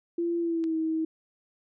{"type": "tone with pitch glide", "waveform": "sine", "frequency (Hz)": [340.9, 319.9], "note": ["F4", "D#4"], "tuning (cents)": [-42, 48], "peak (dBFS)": -25, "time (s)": [0.18, 1.05], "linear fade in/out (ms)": 5, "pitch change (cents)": -110, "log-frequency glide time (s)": [0.39, 0.76]}
{"type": "click", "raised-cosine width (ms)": 0.2, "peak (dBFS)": -30, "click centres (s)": 0.64}
{"effects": []}